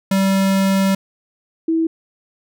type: tone pair in turn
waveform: square / sine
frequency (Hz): 193.6 / 325.6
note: G3 / E4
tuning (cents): -21 / -21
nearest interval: major sixth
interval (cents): 900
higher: second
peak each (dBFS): -14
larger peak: neither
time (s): 0.11-0.95 / 1.68-1.87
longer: first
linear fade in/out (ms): 5
effects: none